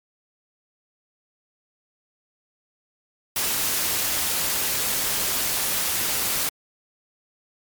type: noise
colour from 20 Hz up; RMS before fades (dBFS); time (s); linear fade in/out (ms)
white; -24; 3.36-6.49; 2
effects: MP3 96 kbps